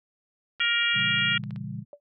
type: clicks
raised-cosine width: 0.3 ms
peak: -31 dBFS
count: 9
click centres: 0.597 / 0.649 / 0.829 / 0.997 / 1.185 / 1.331 / 1.438 / 1.508 / 1.561 s
type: harmonic tone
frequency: 470 Hz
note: A#4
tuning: 14 cents sharp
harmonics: 3 / 4 / 5 / 6 / 7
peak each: -28 / -28 / -28 / -28 / -28 dBFS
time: 0.6-1.38 s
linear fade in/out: 5 ms
type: chord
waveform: sine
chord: A# diminished seventh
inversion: none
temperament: just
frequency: 116.54 / 139.85 / 167.82 / 201.4 Hz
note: A#2 / C#3 / E3 / G3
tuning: 0 / +16 / +31 / +47 cents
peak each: -37 / -37 / -39 / -37 dBFS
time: 0.93-1.85 s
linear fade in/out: 50 ms
type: tone with exponential decay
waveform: sine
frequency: 578 Hz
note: D5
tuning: 28 cents flat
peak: -36 dBFS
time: 1.93-2 s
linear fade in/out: 1 ms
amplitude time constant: 15 ms
effects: none

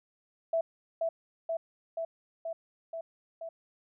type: tone with echo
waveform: sine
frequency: 659.3 Hz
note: E5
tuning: in tune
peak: -25 dBFS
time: 0.53-0.61 s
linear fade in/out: 5 ms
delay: 480 ms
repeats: 6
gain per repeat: -2 dB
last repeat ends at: 3.49 s
effects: none

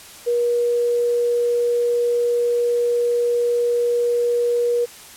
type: tone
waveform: sine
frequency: 478.8 Hz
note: A#4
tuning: 46 cents sharp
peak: -16 dBFS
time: 0.26-4.86 s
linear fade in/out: 20 ms
effects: white hiss -41 dBFS RMS until 5.16 s + low-pass 12000 Hz 12 dB/octave

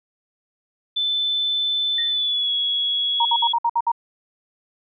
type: tone with pitch glide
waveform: sine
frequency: 3520 to 3349 Hz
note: A7 to G#7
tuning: 0 to +14 cents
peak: -19 dBFS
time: 0.96-3.53 s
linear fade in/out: 10 ms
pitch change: -86 cents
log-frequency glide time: 2.09-2.52 s
type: tone with exponential decay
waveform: sine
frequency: 1864.7 Hz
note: A#6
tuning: in tune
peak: -25 dBFS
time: 1.98-2.2 s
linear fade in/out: 5 ms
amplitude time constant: 47 ms
type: tone bursts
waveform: sine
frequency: 936 Hz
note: A#5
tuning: 7 cents sharp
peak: -16 dBFS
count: 7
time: 3.2-3.918 s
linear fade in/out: 5 ms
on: 52 ms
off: 59 ms
effects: none

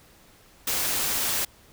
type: noise with amplitude modulation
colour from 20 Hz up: white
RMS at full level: -25 dBFS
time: 0.67-1.45 s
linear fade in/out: 5 ms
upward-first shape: sine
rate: 220 Hz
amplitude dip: 25%
effects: pink hiss -55 dBFS RMS until 1.72 s

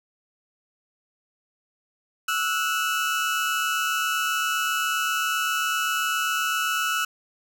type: tone pair together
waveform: 30% pulse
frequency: 1315 / 1462.6 Hz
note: E6 / F#6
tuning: -5 / -20 cents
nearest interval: major second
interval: 185 cents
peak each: -23 dBFS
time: 2.28-7.05 s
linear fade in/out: 5 ms
effects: none

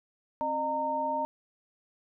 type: tone cluster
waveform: sine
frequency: 266.5 / 608 / 919 Hz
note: C4 / D#5 / A#5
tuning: +32 / -40 / -25 cents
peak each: -38 / -33 / -29 dBFS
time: 0.41-1.25 s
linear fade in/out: 0 ms
effects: none

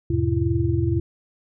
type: tone cluster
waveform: sine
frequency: 81.8 / 103.4 / 125.3 / 336.8 Hz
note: E2 / G#2 / B2 / E4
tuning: -13 / -7 / +25 / +37 cents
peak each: -24 dBFS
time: 0.1-1 s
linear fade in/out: 5 ms
effects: none

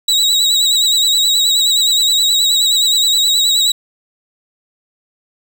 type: tone with vibrato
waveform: 35% pulse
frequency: 3862 Hz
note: B7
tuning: 39 cents flat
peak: -9 dBFS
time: 0.08-3.72 s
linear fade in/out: 5 ms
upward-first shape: sine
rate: 9.5 Hz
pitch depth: 49 cents each way
effects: 8-bit

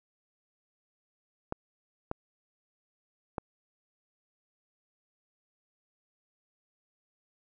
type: clicks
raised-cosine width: 1 ms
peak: -18 dBFS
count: 3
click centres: 1.524 / 2.114 / 3.382 s
effects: none

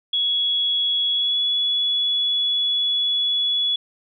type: tone with pitch glide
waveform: sine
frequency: 3355 to 3396 Hz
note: G#7 to G#7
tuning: +17 to +38 cents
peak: -18 dBFS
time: 0.13-3.76 s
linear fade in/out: 5 ms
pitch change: +21 cents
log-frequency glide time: 1.12-1.39 s
effects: none

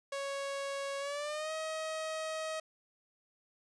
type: tone with pitch glide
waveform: sawtooth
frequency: 554.4 to 633.2 Hz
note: C#5 to D#5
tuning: 0 to +30 cents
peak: -32 dBFS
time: 0.12-2.6 s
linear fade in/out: 5 ms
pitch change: +230 cents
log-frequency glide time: 0.99-1.52 s
effects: resampled to 22050 Hz

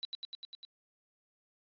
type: tone with echo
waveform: sine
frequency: 3951 Hz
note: B7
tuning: in tune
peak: -34 dBFS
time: 0.03-0.05 s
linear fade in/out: 0 ms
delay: 100 ms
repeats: 6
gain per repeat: -2 dB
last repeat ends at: 0.65 s
effects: resampled to 11025 Hz

